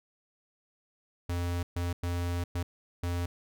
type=tone bursts at uneven times; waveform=square; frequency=87.3 Hz; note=F2; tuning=in tune; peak=-30 dBFS; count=5; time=1.29-1.63 / 1.76-1.93 / 2.03-2.44 / 2.55-2.63 / 3.03-3.26 s; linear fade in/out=5 ms; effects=none